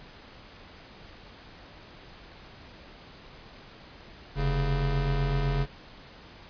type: tone pair together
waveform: square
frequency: 43.87 / 139.6 Hz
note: F1 / C#3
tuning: +9 / +13 cents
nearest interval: octave + minor sixth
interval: 2004 cents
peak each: -28 dBFS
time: 4.35-5.67 s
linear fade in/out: 50 ms
effects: pink hiss -49 dBFS RMS until 6.49 s + resampled to 11025 Hz